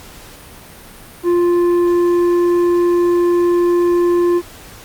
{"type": "tone with tanh clipping", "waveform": "sine", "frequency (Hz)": 349.2, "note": "F4", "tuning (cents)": 0, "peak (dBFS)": -12, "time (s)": [1.23, 4.42], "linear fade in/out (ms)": 50, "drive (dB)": 7, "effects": ["pink hiss -38 dBFS RMS until 4.84 s", "Opus 48 kbps"]}